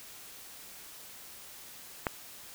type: click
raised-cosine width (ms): 0.5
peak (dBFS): -13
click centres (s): 2.068
effects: white hiss -49 dBFS RMS until 2.54 s